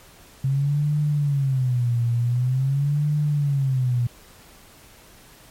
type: tone with vibrato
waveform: sine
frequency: 132.8 Hz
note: C3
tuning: 26 cents sharp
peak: -18 dBFS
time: 0.44-4.07 s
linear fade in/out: 5 ms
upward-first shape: sine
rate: 0.46 Hz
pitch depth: 200 cents each way
effects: pink hiss -49 dBFS RMS until 5.5 s + MP3 64 kbps